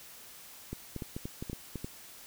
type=clicks; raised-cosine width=3 ms; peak=-24 dBFS; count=10; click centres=0.73 / 0.963 / 1.022 / 1.165 / 1.255 / 1.425 / 1.498 / 1.531 / 1.757 / 1.845 s; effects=white hiss -51 dBFS RMS until 2.26 s